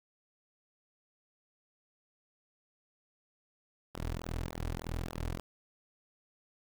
sawtooth tone with flanger, 41.53 Hz, E1, 14 cents sharp, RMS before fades -38 dBFS, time 3.94-5.41 s, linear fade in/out 10 ms, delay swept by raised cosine 0.38 to 5.78 ms, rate 3.4 Hz, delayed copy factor -0.85, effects 9-bit

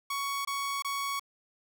sawtooth tone bursts, 1116 Hz, C#6, 11 cents sharp, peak -27 dBFS, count 3, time 0.1-1.196 s, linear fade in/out 5 ms, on 350 ms, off 23 ms, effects none

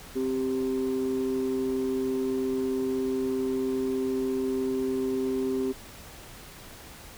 sine tone pair together, 261.6 / 392 Hz, C4 / G4, 0 / 0 cents, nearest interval perfect fifth, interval 700 cents, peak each -27 / -26 dBFS, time 0.15-5.73 s, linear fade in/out 20 ms, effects tanh soft clip ceiling -21 dBFS + pink hiss -46 dBFS RMS until 7.17 s

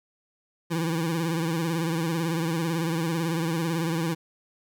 25% pulse tone with vibrato, 164.81 Hz, E3, in tune, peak -21 dBFS, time 0.7-4.15 s, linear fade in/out 20 ms, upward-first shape sine, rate 18 Hz, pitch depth 73 cents each way, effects 10-bit

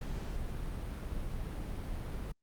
brown noise, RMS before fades -38 dBFS, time 0.01-2.32 s, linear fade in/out 5 ms, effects Opus 48 kbps

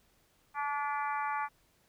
harmonic tone with a mistuned harmonic, 288.3 Hz, D4, 32 cents flat, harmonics 3 / 4 / 5 / 6 / 7 / 8, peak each -34 / -36 / -41 / -44 / -45 / -46 dBFS, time 0.54-1.49 s, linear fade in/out 50 ms, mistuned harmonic 8, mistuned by +27 cents, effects pink hiss -69 dBFS RMS until 1.88 s

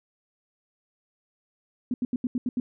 sine tone bursts, 246.9 Hz, B3, in tune, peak -23 dBFS, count 7, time 1.91-2.6 s, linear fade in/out 2 ms, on 30 ms, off 80 ms, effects none

